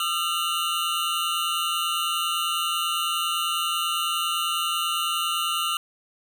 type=tone cluster; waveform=square; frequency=1220 / 1350 / 2789 / 2957 Hz; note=D#6 / E6 / F7 / F#7; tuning=-34 / +41 / -3 / -2 cents; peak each=-30 dBFS; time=0-5.77 s; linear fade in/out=2 ms; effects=none